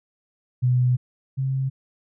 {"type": "tone pair in turn", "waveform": "sine", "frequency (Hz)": [125.1, 133.44], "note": ["B2", "C3"], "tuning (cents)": [23, 34], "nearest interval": "minor second", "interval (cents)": 111, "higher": "second", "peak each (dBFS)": [-16, -21], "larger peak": "first", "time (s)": [[0.62, 0.97], [1.37, 1.7]], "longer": "first", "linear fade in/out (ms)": 20, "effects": []}